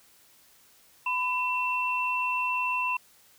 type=tone pair together; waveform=sine; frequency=1000.9 / 2697 Hz; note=B5 / E7; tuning=+23 / +39 cents; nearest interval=octave + perfect fourth; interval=1716 cents; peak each=-28 dBFS; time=1.06-2.97 s; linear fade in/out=5 ms; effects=white hiss -59 dBFS RMS until 3.38 s